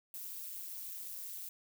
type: noise with amplitude modulation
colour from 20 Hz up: violet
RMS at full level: -41 dBFS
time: 0.14-1.49 s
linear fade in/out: 2 ms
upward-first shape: sine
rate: 186 Hz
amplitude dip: 80%
effects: none